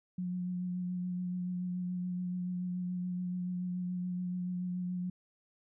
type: tone with vibrato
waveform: sine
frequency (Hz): 180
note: F#3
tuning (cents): -47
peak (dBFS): -33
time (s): 0.18-5.1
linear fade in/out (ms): 5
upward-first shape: sine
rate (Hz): 7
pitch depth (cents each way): 17
effects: none